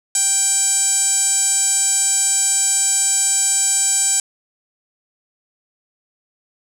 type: tone with band-pass filter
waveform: sawtooth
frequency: 784 Hz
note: G5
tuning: in tune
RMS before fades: -17 dBFS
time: 0.15-4.2 s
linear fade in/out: 2 ms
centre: 7800 Hz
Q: 8.9
effects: none